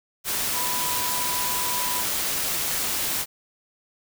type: tone in noise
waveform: sine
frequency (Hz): 987.8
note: B5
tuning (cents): 0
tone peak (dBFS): -30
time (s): 0.52-2.05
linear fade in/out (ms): 50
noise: white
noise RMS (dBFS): -26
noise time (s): 0.24-3.26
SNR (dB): -7
effects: none